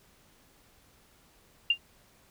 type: tone with exponential decay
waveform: sine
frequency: 2794 Hz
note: F7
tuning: in tune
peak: -17 dBFS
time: 1.7-1.78 s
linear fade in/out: 5 ms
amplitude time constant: 17 ms
effects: pink hiss -62 dBFS RMS until 2.3 s